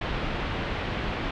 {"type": "low-pass noise", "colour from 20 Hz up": "pink", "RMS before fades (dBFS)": -30, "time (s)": [0.01, 1.31], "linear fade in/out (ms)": 5, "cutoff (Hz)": 3400, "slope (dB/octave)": 24, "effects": []}